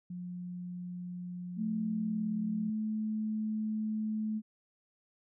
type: tone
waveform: sine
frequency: 178.3 Hz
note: F3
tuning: 36 cents sharp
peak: -38 dBFS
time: 0.1-2.7 s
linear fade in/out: 5 ms
type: tone with pitch glide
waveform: sine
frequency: 219.3 to 216.2 Hz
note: A3 to A3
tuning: -6 to -30 cents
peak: -31 dBFS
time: 1.56-4.42 s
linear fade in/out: 50 ms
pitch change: -24 cents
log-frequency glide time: 1.78-2.34 s
effects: none